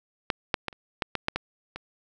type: clicks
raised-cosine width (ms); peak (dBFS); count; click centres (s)
0.3; -7 / -6 / -13 / -30 / -9 / -10 / -8 / -11 / -20; 9; 0.302 / 0.542 / 0.683 / 0.728 / 1.022 / 1.153 / 1.284 / 1.36 / 1.76
effects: none